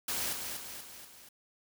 white noise with echo, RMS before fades -34 dBFS, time 0.08-0.33 s, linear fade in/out 5 ms, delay 240 ms, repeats 4, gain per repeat -5 dB, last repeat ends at 1.29 s, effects none

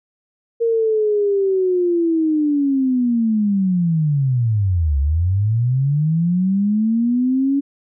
sine linear two-way sweep, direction down then up, 466.2 to 67.3 to 282.4 Hz, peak -14 dBFS, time 0.6-7.61 s, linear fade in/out 20 ms, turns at 4.99 s, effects none

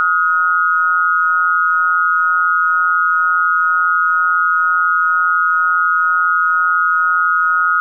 sine tone pair together, 1262.9 / 1435 Hz, D#6 / F6, +25 / +47 cents, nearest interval major second, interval 222 cents, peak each -14 dBFS, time 0-7.8 s, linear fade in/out 0 ms, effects none

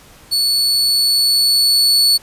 40% pulse tone with level ramp, 4435 Hz, C#8, in tune, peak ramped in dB -12 to -8 dBFS, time 0.31-2.18 s, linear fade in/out 20 ms, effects pink hiss -44 dBFS RMS until 2.22 s + resampled to 32000 Hz

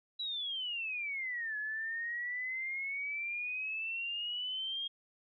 sine exponential two-way sweep, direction down then up, 3951 to 1696 to 3256 Hz, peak -35 dBFS, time 0.19-4.88 s, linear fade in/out 10 ms, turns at 1.57 s, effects none

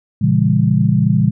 sine chord, A# diminished seventh, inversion none, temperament just, 116.54 / 139.85 / 167.82 / 201.4 Hz, A#2 / C#3 / E3 / G3, 0 / +16 / +31 / +47 cents, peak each -16 dBFS, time 0.21-1.31 s, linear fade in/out 10 ms, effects none

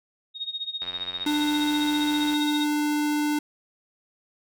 sine tone with tremolo, 3729 Hz, A#7, in tune, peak -26 dBFS, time 0.34-2.68 s, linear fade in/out 50 ms, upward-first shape sine, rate 15 Hz, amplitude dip 85%
click train, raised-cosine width 0.3 ms, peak -23 dBFS, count 138, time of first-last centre 0.82-2.341 s, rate 90.1 Hz
square tone, 297.5 Hz, D4, 22 cents sharp, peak -23 dBFS, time 1.26-3.39 s, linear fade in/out 5 ms
effects none

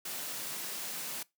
white high-pass noise, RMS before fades -39 dBFS, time 0.05-1.23 s, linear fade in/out 5 ms, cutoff 130 Hz, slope 96 dB/octave, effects noise-tail reverb RT60 0.2 s tail -22 dB re dry

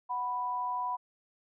sine tone pair together, 740 / 987.8 Hz, F#5 / B5, 0 / 0 cents, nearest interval perfect fourth, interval 500 cents, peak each -38 / -31 dBFS, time 0.09-0.97 s, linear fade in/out 20 ms, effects none

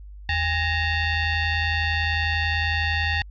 sawtooth ring-modulated tone, 890 Hz, A5, 20 cents sharp, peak -14 dBFS, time 0.29-3.22 s, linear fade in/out 2 ms, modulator 971 Hz, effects added 50 Hz sine -38 dBFS peak until 3.3 s + resampled to 11025 Hz

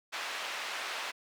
white band-pass noise, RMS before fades -38 dBFS, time 0.12-1.12 s, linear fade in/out 20 ms, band 670 to 2900 Hz, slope 12 dB/octave, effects none

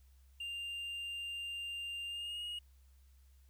triangle tone with pitch glide, 2794 to 2876 Hz, F7 to F#7, 0 to -50 cents, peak -38 dBFS, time 0.4-2.59 s, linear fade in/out 5 ms, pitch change +50 cents, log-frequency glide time 2.07-2.44 s, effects added 66 Hz sine -60 dBFS peak until 3.49 s + white hiss -75 dBFS RMS until 3.49 s

